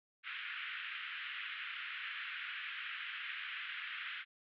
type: band-pass noise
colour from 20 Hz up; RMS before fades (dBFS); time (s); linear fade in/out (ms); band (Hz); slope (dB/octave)
pink; -44; 0.23-4.25; 50; 1400 to 3200; 48
effects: none